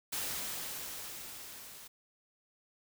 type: noise with level ramp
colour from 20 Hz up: white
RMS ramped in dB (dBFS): -36 to -51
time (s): 0.12-1.88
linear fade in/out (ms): 10
effects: none